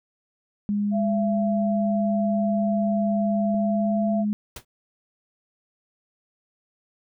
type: tone with pitch glide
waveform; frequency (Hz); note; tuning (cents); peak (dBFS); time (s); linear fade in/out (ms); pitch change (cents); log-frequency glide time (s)
sine; 205.3 to 208.8; G#3 to G#3; -20 to +10; -21; 0.69-4.33; 0; +30; 3.51-4.08
type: tone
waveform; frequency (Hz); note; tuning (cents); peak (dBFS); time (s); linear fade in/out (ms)
sine; 674; E5; +38; -25; 0.91-4.25; 50
type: click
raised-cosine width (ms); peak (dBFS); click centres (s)
2; -28; 3.544
type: noise with exponential decay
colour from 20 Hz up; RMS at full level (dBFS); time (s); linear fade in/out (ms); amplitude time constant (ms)
pink; -31; 4.56-4.65; 5; 18
effects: none